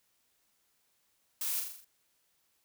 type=noise with echo; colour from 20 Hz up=blue; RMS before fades=-35 dBFS; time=1.41-1.6 s; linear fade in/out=2 ms; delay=41 ms; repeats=6; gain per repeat=-4 dB; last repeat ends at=1.846 s; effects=white hiss -74 dBFS RMS until 2.64 s